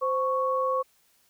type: tone pair together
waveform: sine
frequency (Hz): 519.6 / 1108.7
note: C5 / C#6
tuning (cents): -12 / 0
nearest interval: octave + minor second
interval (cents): 1312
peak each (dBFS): -26 / -26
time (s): 0.01-0.83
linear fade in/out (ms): 20
effects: white hiss -65 dBFS RMS until 1.29 s